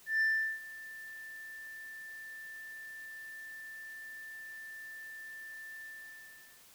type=tone with ADSR envelope; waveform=sine; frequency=1773 Hz; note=A6; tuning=13 cents sharp; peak=-23 dBFS; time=0.06-6.64 s; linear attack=150 ms; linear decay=380 ms; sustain=-21 dB; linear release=800 ms; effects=tanh soft clip ceiling -25 dBFS + white hiss -59 dBFS RMS until 6.74 s